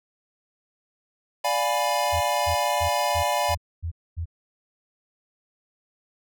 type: chord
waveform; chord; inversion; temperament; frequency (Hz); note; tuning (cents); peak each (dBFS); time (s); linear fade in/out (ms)
square; D diminished seventh; none; equal with one note detuned; 587.3 / 705.3 / 830.6 / 987.8; D5 / F5 / Ab5 / Cb6; 0 / +17 / 0 / 0; -28; 1.44-3.55; 10
type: tone bursts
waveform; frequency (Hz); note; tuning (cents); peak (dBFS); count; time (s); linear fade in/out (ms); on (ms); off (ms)
sine; 83.7; E2; +27; -26; 7; 2.12-4.257; 20; 91; 250
effects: none